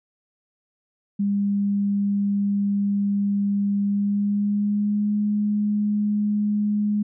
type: tone with pitch glide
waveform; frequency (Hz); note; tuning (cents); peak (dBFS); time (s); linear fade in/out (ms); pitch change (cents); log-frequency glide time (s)
sine; 201.3 to 208.2; G3 to G#3; +46 to +5; -19; 1.19-7.03; 10; +59; 3.82-5.14
effects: none